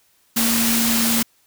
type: tone in noise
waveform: sine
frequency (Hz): 230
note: A#3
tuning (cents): -23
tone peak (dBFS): -20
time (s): 0.36-1.23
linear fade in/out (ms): 10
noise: white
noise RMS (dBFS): -20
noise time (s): 0.36-1.23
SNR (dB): -3
effects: white hiss -60 dBFS RMS until 1.46 s